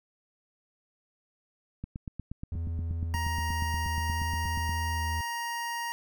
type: click train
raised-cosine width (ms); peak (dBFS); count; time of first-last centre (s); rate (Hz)
5; -24; 25; 1.84-4.694; 8.41
type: tone with vibrato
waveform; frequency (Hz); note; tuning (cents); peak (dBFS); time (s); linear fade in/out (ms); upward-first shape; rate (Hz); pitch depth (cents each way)
triangle; 82.41; E2; 0; -28; 2.52-5.21; 0; square; 0.61; 14
type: tone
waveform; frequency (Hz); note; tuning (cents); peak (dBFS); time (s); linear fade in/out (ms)
25% pulse; 940; A#5; +14; -28; 3.14-5.92; 0
effects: none